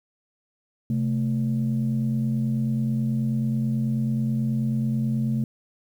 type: tone pair together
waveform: sine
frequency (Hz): 131.13 / 220.4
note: C3 / A3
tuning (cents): +4 / +3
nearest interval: major sixth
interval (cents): 899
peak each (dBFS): -23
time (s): 0.9-5.44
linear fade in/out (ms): 2
effects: tanh soft clip ceiling -16 dBFS + 9-bit